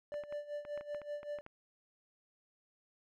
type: tone with tremolo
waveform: triangle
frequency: 587.3 Hz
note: D5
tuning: in tune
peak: -35 dBFS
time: 0.12-1.41 s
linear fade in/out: 0 ms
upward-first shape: sine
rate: 5.2 Hz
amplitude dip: 80%
type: clicks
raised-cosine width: 0.5 ms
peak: -35 dBFS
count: 11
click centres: 0.141 / 0.237 / 0.325 / 0.651 / 0.776 / 0.81 / 0.947 / 1.017 / 1.231 / 1.387 / 1.464 s
effects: none